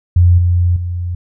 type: tone with level steps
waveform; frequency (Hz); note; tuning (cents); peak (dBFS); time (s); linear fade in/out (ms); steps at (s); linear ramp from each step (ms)
sine; 88; F2; +14; -5 / -9 / -17; 0.16-1.15; 5; 0.38 / 0.76; 5
effects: none